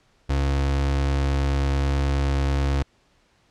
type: tone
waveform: 35% pulse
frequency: 69.3 Hz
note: C#2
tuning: in tune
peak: -18 dBFS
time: 0.29-2.83 s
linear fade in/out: 10 ms
effects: pink hiss -62 dBFS RMS until 3.5 s + low-pass 6000 Hz 12 dB/octave